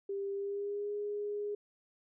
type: tone with pitch glide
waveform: sine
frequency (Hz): 396.6 to 413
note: G4 to G#4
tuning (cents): +20 to -10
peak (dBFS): -34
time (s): 0.09-1.55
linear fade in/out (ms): 5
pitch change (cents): +70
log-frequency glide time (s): 0.33-0.93
effects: none

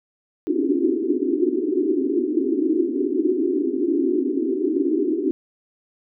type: band-pass noise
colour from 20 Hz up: white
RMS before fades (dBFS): -21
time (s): 0.47-5.31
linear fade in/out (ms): 0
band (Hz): 260 to 390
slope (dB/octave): 96
effects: none

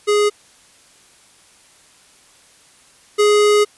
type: tone pair in turn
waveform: square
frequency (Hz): 415.3 / 416.7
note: G#4 / G#4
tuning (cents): 0 / +6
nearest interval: unison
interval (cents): 6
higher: second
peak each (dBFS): -13 / -11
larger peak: second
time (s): 0.07-0.3 / 3.18-3.65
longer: second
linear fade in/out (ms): 20
effects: white hiss -50 dBFS RMS until 3.77 s + resampled to 24000 Hz

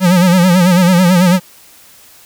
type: tone with vibrato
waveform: square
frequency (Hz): 179.8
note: F#3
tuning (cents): -49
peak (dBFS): -7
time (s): 0-1.4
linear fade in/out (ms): 50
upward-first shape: sine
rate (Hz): 9.1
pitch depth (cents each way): 89
effects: white hiss -42 dBFS RMS until 2.25 s

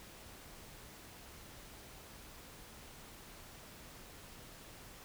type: silence
effects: pink hiss -54 dBFS RMS until 5.04 s

